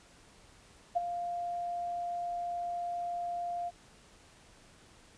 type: tone with ADSR envelope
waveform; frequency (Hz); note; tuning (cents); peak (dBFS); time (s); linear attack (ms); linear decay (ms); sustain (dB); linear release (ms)
sine; 698.5; F5; 0; -23; 0.95-3.71; 20; 16; -10; 34
effects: pink hiss -59 dBFS RMS until 5.17 s + resampled to 22050 Hz